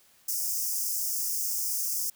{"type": "high-pass noise", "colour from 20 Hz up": "white", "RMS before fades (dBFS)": -30, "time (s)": [0.28, 2.1], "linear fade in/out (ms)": 5, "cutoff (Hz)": 5000, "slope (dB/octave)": 96, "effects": ["white hiss -61 dBFS RMS until 2.15 s"]}